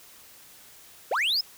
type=linear sweep; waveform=triangle; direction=up; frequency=397.6 to 5274 Hz; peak=-21 dBFS; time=1.11-1.41 s; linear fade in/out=5 ms; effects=white hiss -51 dBFS RMS until 1.57 s